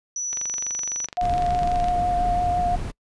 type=tone; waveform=sine; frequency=5920 Hz; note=F#8; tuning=in tune; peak=-25 dBFS; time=0.16-1.06 s; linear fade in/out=2 ms
type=click train; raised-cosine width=0.2 ms; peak=-18 dBFS; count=38; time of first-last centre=0.33-1.885 s; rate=23.8 Hz
type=tone with vibrato; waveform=sine; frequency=711 Hz; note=F5; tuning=31 cents sharp; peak=-20 dBFS; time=1.17-2.76 s; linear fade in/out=10 ms; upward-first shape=triangle; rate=5.8 Hz; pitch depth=19 cents each way
type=noise; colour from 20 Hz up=brown; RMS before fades=-28 dBFS; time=1.21-2.92 s; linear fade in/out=20 ms
effects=noise-tail reverb RT60 0.1 s tail -26 dB re dry + resampled to 24000 Hz